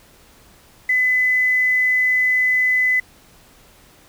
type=tone with quantisation; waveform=sine; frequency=2011 Hz; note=B6; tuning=31 cents sharp; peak=-14 dBFS; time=0.89-3 s; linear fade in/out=5 ms; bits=7; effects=pink hiss -50 dBFS RMS until 4.08 s